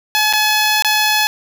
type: tone with dropouts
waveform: 10% pulse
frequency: 853 Hz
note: G#5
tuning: 46 cents sharp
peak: -4 dBFS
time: 0.15-1.27 s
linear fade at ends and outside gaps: 0 ms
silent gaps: 0.328-0.335 / 0.823-0.847 s
effects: none